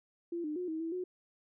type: tone with pitch steps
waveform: sine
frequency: 341.9 / 302.6 / 360 / 318.3 / 328.2 / 363.9 Hz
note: F4 / D#4 / F#4 / D#4 / E4 / F#4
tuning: -37 / -48 / -47 / +39 / -8 / -29 cents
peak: -34 dBFS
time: 0.32-1.04 s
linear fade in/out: 5 ms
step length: 120 ms
effects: none